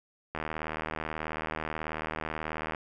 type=click train; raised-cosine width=0.5 ms; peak=-18 dBFS; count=189; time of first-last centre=0.35-2.748 s; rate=78.4 Hz; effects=none